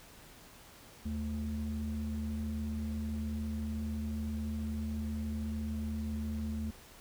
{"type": "tone pair together", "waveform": "sine", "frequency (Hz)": [77.78, 219.4], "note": ["D#2", "A3"], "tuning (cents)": [0, -5], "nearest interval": "octave + tritone", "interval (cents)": 1795, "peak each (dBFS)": [-35, -35], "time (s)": [1.05, 6.71], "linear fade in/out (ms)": 10, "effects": ["tanh soft clip ceiling -29 dBFS", "pink hiss -55 dBFS RMS until 7 s"]}